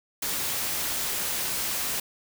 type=noise; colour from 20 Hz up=white; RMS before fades=-29 dBFS; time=0.22-2 s; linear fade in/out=5 ms; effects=none